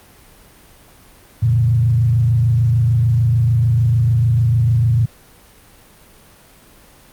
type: tone with frequency modulation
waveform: sine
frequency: 116.54 Hz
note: A#2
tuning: in tune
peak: -11 dBFS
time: 1.42-5.06 s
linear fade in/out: 10 ms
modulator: 26.7 Hz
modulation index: 0.73
effects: pink hiss -46 dBFS RMS until 7.12 s + Opus 32 kbps